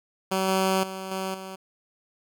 10% pulse tone with level steps, 190 Hz, F#3, 46 cents sharp, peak -15 / -13 / -25 / -20 / -28 dBFS, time 0.31-1.56 s, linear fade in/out 10 ms, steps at 0.48 / 0.83 / 1.11 / 1.34 s, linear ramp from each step 5 ms, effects none

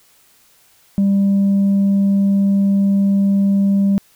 sine tone, 197.8 Hz, G3, 16 cents sharp, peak -9 dBFS, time 0.98-3.98 s, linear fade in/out 0 ms, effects tanh soft clip ceiling -10 dBFS + white hiss -53 dBFS RMS until 4.15 s

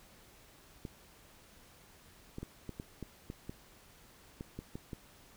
clicks, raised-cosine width 3 ms, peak -28 dBFS, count 12, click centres 0.852 / 2.384 / 2.43 / 2.693 / 2.799 / 3.027 / 3.301 / 3.495 / 4.409 / 4.59 / 4.755 / 4.932 s, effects pink hiss -60 dBFS RMS until 5.36 s

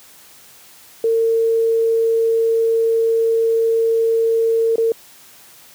sine tone with dropouts, 454.3 Hz, A#4, 45 cents flat, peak -13 dBFS, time 1.04-4.92 s, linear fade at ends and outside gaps 2 ms, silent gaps 4.758-4.781 s, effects white hiss -45 dBFS RMS until 5.74 s + high-pass 80 Hz 12 dB/octave

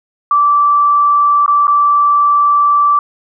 sine tone with dropouts, 1164 Hz, D6, 16 cents flat, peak -7 dBFS, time 0.31-2.99 s, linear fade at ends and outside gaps 2 ms, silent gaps 1.462-1.479 / 1.67-1.679 s, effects none

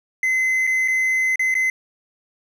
triangle tone with dropouts, 2049 Hz, C7, 37 cents flat, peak -15 dBFS, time 0.23-1.7 s, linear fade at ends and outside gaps 2 ms, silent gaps 0.669-0.673 / 0.878-0.882 / 1.358-1.394 / 1.542-1.551 s, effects none

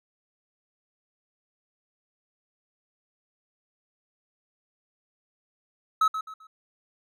triangle tone with echo, 1289 Hz, E6, 39 cents flat, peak -16 dBFS, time 6.01-6.08 s, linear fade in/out 5 ms, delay 130 ms, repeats 3, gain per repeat -10 dB, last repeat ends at 6.47 s, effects none

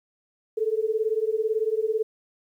sine beating tone pair, 430 / 448 Hz, A4 / A4, -40 / +31 cents, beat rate 18 Hz, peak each -25 dBFS, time 0.57-2.03 s, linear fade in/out 10 ms, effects 10-bit

